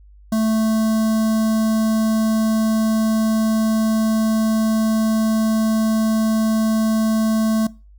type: tone with notch filter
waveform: square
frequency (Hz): 220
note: A3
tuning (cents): 0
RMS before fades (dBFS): -18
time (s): 0.32-7.67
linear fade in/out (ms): 5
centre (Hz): 2400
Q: 0.61
effects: noise-tail reverb RT60 0.3 s tail -21 dB re dry + added 50 Hz sine -43 dBFS peak until 7.98 s